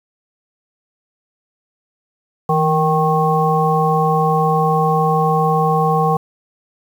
harmonic tone with a mistuned harmonic, 155.56 Hz, D#3, in tune, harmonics 1 / 3 / 5 / 7, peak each -17 / -19 / -17 / -19 dBFS, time 2.49-6.17 s, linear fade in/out 5 ms, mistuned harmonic 1, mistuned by +66 cents, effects 7-bit

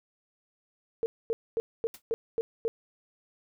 sine tone bursts, 455.2 Hz, A#4, 41 cents flat, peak -25 dBFS, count 7, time 1.03-2.68 s, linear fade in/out 0 ms, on 30 ms, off 240 ms
white noise with exponential decay, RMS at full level -41 dBFS, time 1.94-2.02 s, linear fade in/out 2 ms, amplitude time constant 17 ms
effects none

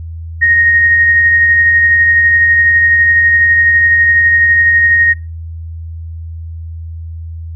sine tone with tremolo, 1864.7 Hz, A#6, in tune, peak -5 dBFS, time 0.41-5.14 s, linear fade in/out 20 ms, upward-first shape sine, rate 12 Hz, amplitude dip 25%, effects noise-tail reverb RT60 0.3 s tail -24 dB re dry + added 82 Hz sine -22 dBFS peak until 7.55 s

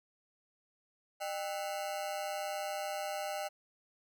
40% pulse ring-modulated tone, 698.5 Hz, F5, in tune, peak -32 dBFS, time 1.2-3.49 s, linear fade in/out 20 ms, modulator 90.5 Hz, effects none

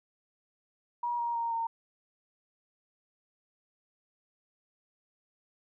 sine tone with pitch steps, 957 / 943.3 / 929.8 / 916.4 Hz, A#5 / A#5 / A#5 / A#5, +45 / +20 / -5 / -30 cents, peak -29 dBFS, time 1.03-1.67 s, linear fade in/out 5 ms, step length 160 ms, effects none

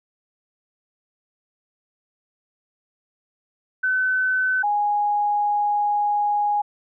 sine tone pair in turn, 1516 / 827.1 Hz, F#6 / G#5, +42 / -7 cents, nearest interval minor seventh, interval 1049 cents, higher first, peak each -18 dBFS, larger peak neither, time 3.83-4.63 / 4.63-6.62 s, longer second, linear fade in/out 10 ms, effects none

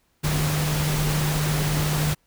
sine tone in noise, 151.1 Hz, D3, 50 cents sharp, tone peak -22 dBFS, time 0.23-2.15 s, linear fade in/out 20 ms, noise pink, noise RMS -27 dBFS, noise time 0.23-2.15 s, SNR +2 dB, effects pink hiss -67 dBFS RMS until 2.26 s

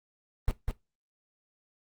brown noise with echo, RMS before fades -24 dBFS, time 0.48-0.51 s, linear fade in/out 0 ms, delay 200 ms, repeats 1, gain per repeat -4 dB, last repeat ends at 0.71 s, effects noise-tail reverb RT60 0.2 s tail -18 dB re dry + Opus 32 kbps

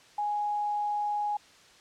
sine tone, 830.6 Hz, G#5, in tune, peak -27 dBFS, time 0.18-1.37 s, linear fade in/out 5 ms, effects white hiss -56 dBFS RMS until 1.8 s + low-pass 6000 Hz 12 dB/octave

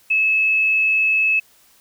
sine tone, 2596 Hz, E7, 27 cents flat, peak -14 dBFS, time 0.1-1.4 s, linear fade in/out 10 ms, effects white hiss -54 dBFS RMS until 1.8 s

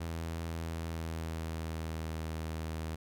sawtooth tone with pitch glide, 82.41 to 79.83 Hz, E2 to D#2, 0 to +45 cents, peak -32 dBFS, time 0-2.96 s, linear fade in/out 10 ms, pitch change -55 cents, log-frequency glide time 0.61-2.08 s, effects none

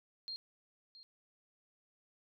sine tone with echo, 4212 Hz, C8, 11 cents sharp, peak -40 dBFS, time 0.28-0.36 s, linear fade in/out 0 ms, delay 670 ms, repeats 1, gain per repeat -14 dB, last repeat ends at 1.03 s, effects none

